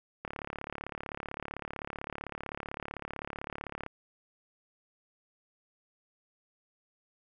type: click train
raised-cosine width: 0.5 ms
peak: -22 dBFS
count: 130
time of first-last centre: 0.25-3.863 s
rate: 35.7 Hz
effects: none